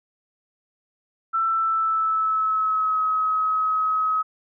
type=tone with pitch glide; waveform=sine; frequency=1334 to 1275.2 Hz; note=E6 to D#6; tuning=+20 to +42 cents; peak=-19 dBFS; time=1.33-4.23 s; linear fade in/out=20 ms; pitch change=-78 cents; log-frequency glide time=1.48-3.01 s; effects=none